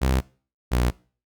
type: tone pair in turn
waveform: sawtooth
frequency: 65.41 / 60.78 Hz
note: C2 / B1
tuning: 0 / -27 cents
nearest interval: minor second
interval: 127 cents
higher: first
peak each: -15 dBFS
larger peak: neither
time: 0.01-0.21 / 0.71-0.91 s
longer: neither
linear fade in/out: 20 ms
effects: noise-tail reverb RT60 0.4 s tail -22 dB re dry